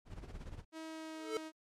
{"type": "noise with tremolo", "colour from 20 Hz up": "brown", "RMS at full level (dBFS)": -44, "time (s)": [0.05, 0.65], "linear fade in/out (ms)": 50, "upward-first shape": "sine", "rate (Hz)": 17, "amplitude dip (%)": 70}
{"type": "tone with pitch glide", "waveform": "sawtooth", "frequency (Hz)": [319.9, 315.9], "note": ["D#4", "D#4"], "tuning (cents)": [48, 26], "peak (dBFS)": -40, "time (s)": [0.72, 1.52], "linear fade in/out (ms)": 50, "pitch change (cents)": -22, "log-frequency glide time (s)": [0.85, 1.24]}
{"type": "tone with exponential growth", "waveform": "square", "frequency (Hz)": 439.2, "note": "A4", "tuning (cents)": -3, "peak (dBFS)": -32, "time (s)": [1.13, 1.37], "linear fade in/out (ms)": 1, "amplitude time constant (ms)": 51}
{"effects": ["low-pass 9000 Hz 12 dB/octave", "MP3 96 kbps"]}